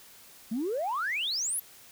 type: exponential sweep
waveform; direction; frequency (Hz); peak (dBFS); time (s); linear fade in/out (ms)
sine; up; 207.7 to 11930; -27; 0.51-1.6; 10
effects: tanh soft clip ceiling -24 dBFS + white hiss -53 dBFS RMS until 1.91 s